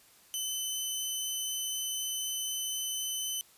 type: tone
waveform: 15% pulse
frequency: 3037 Hz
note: F#7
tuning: 44 cents sharp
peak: -25 dBFS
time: 0.34-3.41 s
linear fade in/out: 0 ms
effects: white hiss -60 dBFS RMS until 3.57 s + resampled to 32000 Hz